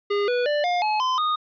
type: tone with pitch steps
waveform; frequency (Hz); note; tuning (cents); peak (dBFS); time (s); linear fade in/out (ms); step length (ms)
square; 407.5 / 490.2 / 589.8 / 709.5 / 853.5 / 1026.8 / 1235.3; G#4 / B4 / D5 / F5 / G#5 / C6 / D#6; -33 / -13 / +7 / +27 / +47 / -33 / -13; -21; 0.1-1.36; 10; 180
effects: resampled to 11025 Hz + 10-bit